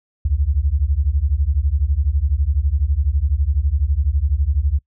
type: beating tone pair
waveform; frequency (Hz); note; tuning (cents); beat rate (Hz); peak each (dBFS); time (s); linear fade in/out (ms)
sine; 65.41 / 77.41; C2 / D#2; 0 / -8; 12; -18; 0.25-4.79; 5
effects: noise-tail reverb RT60 0.1 s tail -23 dB re dry